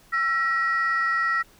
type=tone pair together; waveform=sine; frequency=1341 / 1904.1 Hz; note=E6 / A#6; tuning=+29 / +36 cents; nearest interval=tritone; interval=607 cents; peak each=-22 dBFS; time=0.12-1.43 s; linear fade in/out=20 ms; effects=tanh soft clip ceiling -16 dBFS + pink hiss -55 dBFS RMS until 1.59 s